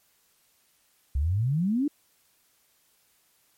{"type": "exponential sweep", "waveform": "sine", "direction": "up", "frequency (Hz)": [64, 306.7], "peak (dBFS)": -22, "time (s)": [1.15, 1.88], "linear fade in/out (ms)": 5, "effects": ["white hiss -66 dBFS RMS until 3.57 s", "MP3 64 kbps"]}